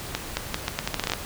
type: accelerating click train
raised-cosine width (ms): 0.2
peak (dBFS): -7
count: 13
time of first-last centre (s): 0.15-1.136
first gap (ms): 220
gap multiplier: 0.79
effects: pink hiss -36 dBFS RMS until 1.25 s